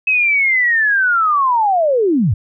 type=linear sweep; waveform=sine; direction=down; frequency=2582 to 81 Hz; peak=-11 dBFS; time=0.07-2.34 s; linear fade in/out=5 ms; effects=none